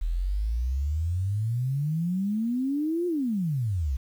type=exponential two-way sweep; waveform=sine; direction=up then down; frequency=38.89 to 360 to 61.1 Hz; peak=-24 dBFS; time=0.01-3.97 s; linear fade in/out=10 ms; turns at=3.07 s; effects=9-bit